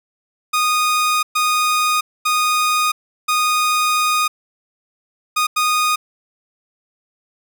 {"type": "tone bursts at uneven times", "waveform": "sawtooth", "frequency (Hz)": 1236, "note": "D#6", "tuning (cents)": -12, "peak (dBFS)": -11, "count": 6, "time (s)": [[0.53, 1.23], [1.35, 2.01], [2.25, 2.92], [3.28, 4.28], [5.36, 5.47], [5.56, 5.96]], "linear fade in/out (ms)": 10, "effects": []}